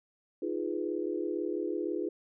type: chord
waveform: sine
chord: F half-diminished seventh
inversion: third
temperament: equal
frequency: 311.1 / 349.2 / 415.3 / 493.9 Hz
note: Eb4 / F4 / Ab4 / Cb5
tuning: 0 / 0 / 0 / 0 cents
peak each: -36 / -34 / -36 / -40 dBFS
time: 0.42-2.09 s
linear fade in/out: 5 ms
effects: none